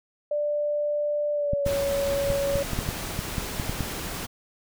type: tone with pitch glide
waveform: sine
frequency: 590 to 559.1 Hz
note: D5 to C#5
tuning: +8 to +15 cents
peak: -23 dBFS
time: 0.31-2.63 s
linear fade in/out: 5 ms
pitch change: -93 cents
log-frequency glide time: 1.33-1.72 s
type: clicks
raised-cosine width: 5 ms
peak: -15 dBFS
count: 12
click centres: 1.534 / 1.664 / 2.303 / 2.556 / 2.733 / 2.789 / 2.889 / 3.191 / 3.382 / 3.598 / 3.695 / 3.807 s
type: noise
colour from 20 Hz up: pink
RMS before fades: -33 dBFS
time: 1.65-4.27 s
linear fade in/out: 20 ms
effects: none